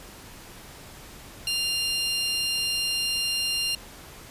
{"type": "tone pair together", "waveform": "35% pulse", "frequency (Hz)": [2794, 4191], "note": ["F7", "C8"], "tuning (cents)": [0, 2], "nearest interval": "perfect fifth", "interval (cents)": 702, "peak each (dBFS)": [-25, -27], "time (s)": [1.47, 3.75], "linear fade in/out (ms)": 2, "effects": ["pink hiss -45 dBFS RMS until 4.3 s", "resampled to 32000 Hz"]}